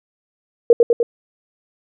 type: tone with echo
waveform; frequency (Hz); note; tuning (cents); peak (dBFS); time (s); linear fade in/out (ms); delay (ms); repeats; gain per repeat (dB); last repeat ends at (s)
sine; 470; A#4; +14; -4; 0.7-0.73; 2; 100; 3; -3; 1.03
effects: none